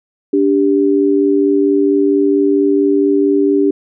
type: tone pair together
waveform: sine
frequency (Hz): 289.9 / 394.3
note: D4 / G4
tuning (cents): -22 / +10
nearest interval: perfect fourth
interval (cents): 532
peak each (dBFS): -12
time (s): 0.33-3.71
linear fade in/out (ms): 5
effects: none